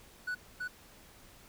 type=tone with echo; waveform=triangle; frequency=1480 Hz; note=F#6; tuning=in tune; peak=-31 dBFS; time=0.27-0.35 s; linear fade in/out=10 ms; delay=330 ms; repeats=1; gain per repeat=-2 dB; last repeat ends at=0.68 s; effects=pink hiss -57 dBFS RMS until 1.48 s